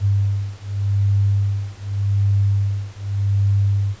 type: beating tone pair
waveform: sine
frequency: 99.5 / 100.35 Hz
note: G2 / G2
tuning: +26 / +41 cents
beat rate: 0.85 Hz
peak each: -19 dBFS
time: 0-3.96 s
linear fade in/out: 50 ms
effects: pink hiss -45 dBFS RMS until 4 s + resampled to 16000 Hz